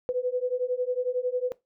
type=beating tone pair; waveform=sine; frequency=493.9 / 504.9 Hz; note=B4 / B4; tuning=0 / +38 cents; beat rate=11 Hz; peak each=-28 dBFS; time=0.09-1.52 s; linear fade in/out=0 ms; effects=noise-tail reverb RT60 0.2 s tail -19 dB re dry